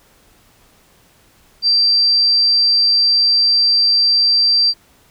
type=tone; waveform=sine; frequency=4699 Hz; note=D8; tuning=in tune; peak=-10 dBFS; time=1.62-4.74 s; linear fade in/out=50 ms; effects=pink hiss -52 dBFS RMS until 5.1 s